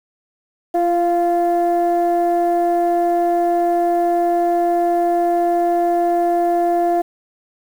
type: tone pair together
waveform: sine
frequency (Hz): 343.8 / 694.6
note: F4 / F5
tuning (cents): -27 / -10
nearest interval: octave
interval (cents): 1217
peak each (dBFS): -16 / -14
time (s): 0.74-7.02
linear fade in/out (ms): 10
effects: tanh soft clip ceiling -10 dBFS + 7-bit